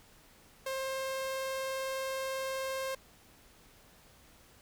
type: tone with vibrato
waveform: sawtooth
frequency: 531 Hz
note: C5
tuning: 25 cents sharp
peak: -30 dBFS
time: 0.66-2.95 s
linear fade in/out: 5 ms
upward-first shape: sine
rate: 20 Hz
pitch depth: 13 cents each way
effects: pink hiss -60 dBFS RMS until 4.61 s